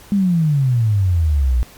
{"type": "exponential sweep", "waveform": "sine", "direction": "down", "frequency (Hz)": [207, 57.8], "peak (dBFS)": -12, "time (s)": [0.12, 1.63], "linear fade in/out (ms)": 0, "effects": ["pink hiss -43 dBFS RMS until 1.77 s", "MP3 96 kbps"]}